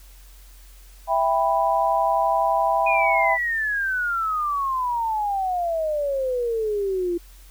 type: chord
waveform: sine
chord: E minor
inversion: none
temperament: just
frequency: 659.3 / 791.1 / 988.9 Hz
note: E5 / G5 / B5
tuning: 0 / +16 / +2 cents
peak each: -22 dBFS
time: 1.07-3.38 s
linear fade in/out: 50 ms
type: exponential sweep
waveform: sine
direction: down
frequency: 2489 to 339.9 Hz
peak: -21 dBFS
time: 2.86-7.18 s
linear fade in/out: 10 ms
effects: added 45 Hz sine -44 dBFS peak until 7.5 s + white hiss -53 dBFS RMS until 7.5 s